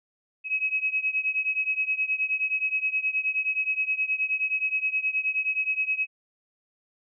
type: beating tone pair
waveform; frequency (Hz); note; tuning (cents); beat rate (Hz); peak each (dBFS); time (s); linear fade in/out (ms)
sine; 2550 / 2559.5; D#7 / D#7; +42 / +48; 9.5; -26 / -28; 0.44-6.07; 50
effects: none